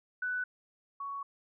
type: tone pair in turn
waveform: sine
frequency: 1491 / 1117 Hz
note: F#6 / C#6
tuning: +13 / +13 cents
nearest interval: perfect fourth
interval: 500 cents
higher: first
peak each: -31 / -36 dBFS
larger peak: first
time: 0.22-0.44 / 1-1.23 s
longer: second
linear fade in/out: 5 ms
effects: none